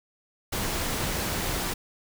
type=noise; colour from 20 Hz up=pink; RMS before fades=-29 dBFS; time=0.52-1.74 s; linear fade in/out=10 ms; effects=none